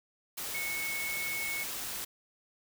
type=tone in noise; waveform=sine; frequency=2200 Hz; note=C#7; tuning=14 cents flat; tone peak=-34 dBFS; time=0.54-1.64 s; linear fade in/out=10 ms; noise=white; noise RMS=-38 dBFS; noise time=0.37-2.05 s; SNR=+1 dB; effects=none